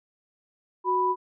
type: tone pair together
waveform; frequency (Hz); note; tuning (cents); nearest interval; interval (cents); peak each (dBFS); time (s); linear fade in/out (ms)
sine; 369.4 / 987.8; F#4 / B5; -3 / 0; octave + perfect fourth; 1703; -27 / -22; 0.84-1.16; 50
effects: none